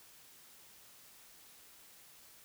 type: silence
effects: white hiss -59 dBFS RMS until 2.44 s